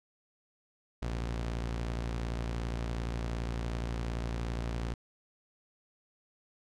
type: tone pair together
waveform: sawtooth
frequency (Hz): 57.3 / 126.5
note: A#1 / B2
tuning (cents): -29 / +42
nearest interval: octave + major second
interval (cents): 1371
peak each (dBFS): -29 / -40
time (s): 1.02-4.94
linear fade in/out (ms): 5
effects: low-pass 7000 Hz 12 dB/octave